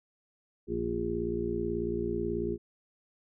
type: harmonic tone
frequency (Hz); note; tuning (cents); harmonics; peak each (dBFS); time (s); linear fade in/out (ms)
58.27; A#1; 0; 1 / 2 / 3 / 4 / 6 / 7; -40 / -42 / -40 / -37 / -33 / -34; 0.67-2.58; 50
effects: none